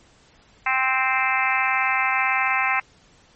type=harmonic tone; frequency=261.6 Hz; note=C4; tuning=in tune; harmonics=3 / 4 / 5 / 6 / 7 / 8 / 9 / 10; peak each=-26 / -26 / -28 / -29 / -29 / -24 / -28 / -27 dBFS; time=0.66-2.8 s; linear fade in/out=5 ms; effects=pink hiss -55 dBFS RMS until 3.35 s + MP3 32 kbps